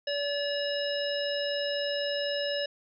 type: harmonic tone with a mistuned harmonic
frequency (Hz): 574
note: D5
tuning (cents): -40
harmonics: 1 / 3 / 5 / 7 / 9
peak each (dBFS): -30 / -37 / -36 / -40 / -37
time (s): 0.07-2.66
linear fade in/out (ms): 5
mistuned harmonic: 7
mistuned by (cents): -62
effects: none